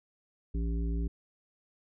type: harmonic tone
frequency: 56.6 Hz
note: A1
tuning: 50 cents sharp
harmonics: 1 / 3 / 5 / 7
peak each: -29 / -38 / -41 / -46 dBFS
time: 0.54-1.08 s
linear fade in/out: 10 ms
effects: none